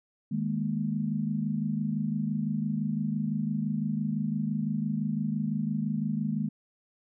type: chord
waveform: sine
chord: D# suspended fourth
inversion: none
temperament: just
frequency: 155.56 / 207.4 / 233.3 Hz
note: D#3 / G#3 / A#3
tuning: 0 / -2 / +2 cents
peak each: -32 / -30 / -32 dBFS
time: 0.31-6.49 s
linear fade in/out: 10 ms
effects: none